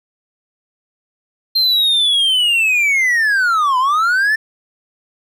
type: linear two-way sweep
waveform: triangle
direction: down then up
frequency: 4188 to 987.8 to 1792 Hz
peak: -10 dBFS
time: 1.55-4.36 s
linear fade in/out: 10 ms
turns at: 3.78 s
effects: none